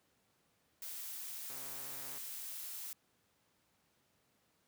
blue noise, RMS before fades -45 dBFS, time 0.82-2.93 s, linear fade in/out 2 ms
click train, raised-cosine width 0.5 ms, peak -40 dBFS, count 93, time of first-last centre 1.5-2.176 s, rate 136 Hz
effects pink hiss -75 dBFS RMS until 4.67 s + high-pass 100 Hz 12 dB/octave

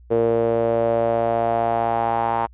sawtooth tone with band-pass filter sweep, 115.5 Hz, A#2, 16 cents flat, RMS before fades -20 dBFS, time 0.1-2.47 s, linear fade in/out 20 ms, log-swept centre 460 to 890 Hz, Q 4.9, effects added 60 Hz sine -44 dBFS peak until 2.53 s + resampled to 8000 Hz

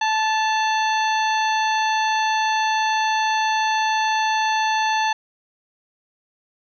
harmonic tone with a mistuned harmonic, 873 Hz, A5, 14 cents flat, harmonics 1 / 2 / 3 / 4 / 5 / 7, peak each -19 / -25 / -29 / -31 / -33 / -36 dBFS, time 0.01-5.13 s, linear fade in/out 5 ms, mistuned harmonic 3, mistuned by +37 cents, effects none

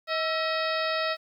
harmonic tone with a mistuned harmonic, 636 Hz, D#5, 38 cents sharp, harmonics 1 / 2 / 3 / 4 / 5 / 6 / 7 / 8, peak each -29 / -31 / -33 / -36 / -41 / -36 / -38 / -39 dBFS, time 0.07-1.17 s, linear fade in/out 50 ms, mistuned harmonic 2, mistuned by +76 cents, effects 10-bit

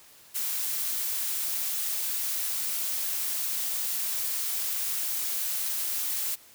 blue noise, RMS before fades -30 dBFS, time 0.34-6.36 s, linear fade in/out 20 ms, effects white hiss -54 dBFS RMS until 6.54 s

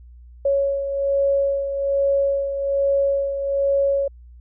sine beating tone pair, 555 / 556.2 Hz, C#5 / C#5, +2 / +6 cents, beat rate 1.2 Hz, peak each -18 / -26 dBFS, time 0.45-4.08 s, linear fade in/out 5 ms, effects added 60 Hz sine -41 dBFS peak until 4.4 s

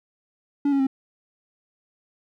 triangle tone with pitch steps, 284.7 / 276 / 267.5 Hz, C#4 / C#4 / C4, +46 / -7 / +38 cents, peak -16 dBFS, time 0.65-0.869 s, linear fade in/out 5 ms, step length 73 ms, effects none

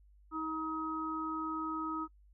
harmonic tone, 316.7 Hz, D#4, 31 cents sharp, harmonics 1 / 3 / 4, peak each -38 / -44 / -37 dBFS, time 0.31-2.08 s, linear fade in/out 50 ms, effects noise-tail reverb RT60 0.1 s tail -26 dB re dry + added 50 Hz sine -59 dBFS peak until 2.33 s

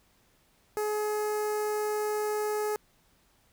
sawtooth tone with notch filter, 422.8 Hz, G#4, 31 cents sharp, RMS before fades -30 dBFS, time 0.77-2.76 s, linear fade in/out 0 ms, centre 3300 Hz, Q 0.56, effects pink hiss -66 dBFS RMS until 3.52 s

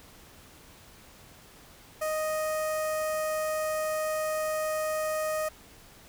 sawtooth tone with notch filter, 622.3 Hz, D#5, in tune, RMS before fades -30 dBFS, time 2.01-5.49 s, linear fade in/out 10 ms, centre 3600 Hz, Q 0.84, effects pink hiss -53 dBFS RMS until 6.08 s

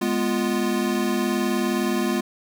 square chord, F diminished, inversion first, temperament equal, 207.7 / 246.9 / 349.2 Hz, Ab3 / Cb4 / F4, 0 / 0 / 0 cents, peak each -26 dBFS, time 0.01-2.21 s, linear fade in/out 10 ms, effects none

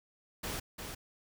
pink noise with echo, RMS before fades -38 dBFS, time 0.43-0.6 s, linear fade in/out 10 ms, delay 350 ms, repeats 1, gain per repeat -5 dB, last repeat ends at 0.95 s, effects none

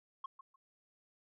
sine tone with echo, 1079 Hz, C#6, 47 cents flat, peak -36 dBFS, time 0.24-0.26 s, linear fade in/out 5 ms, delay 150 ms, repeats 2, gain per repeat -14 dB, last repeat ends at 0.56 s, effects tanh soft clip ceiling -38 dBFS

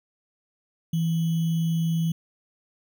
sine tone with sample-and-hold, 164.3 Hz, E3, 5 cents flat, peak -21 dBFS, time 0.93-2.12 s, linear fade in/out 5 ms, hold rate 3150 Hz, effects none

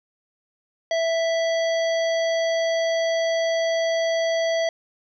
harmonic tone, 659.3 Hz, E5, in tune, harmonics 1 / 3 / 5 / 7 / 9, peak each -20 / -30 / -34 / -37 / -39 dBFS, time 0.91-4.69 s, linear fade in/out 2 ms, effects 10-bit

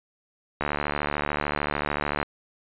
click train, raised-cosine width 0.5 ms, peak -10 dBFS, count 120, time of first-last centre 0.61-2.229 s, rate 73.5 Hz, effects resampled to 8000 Hz

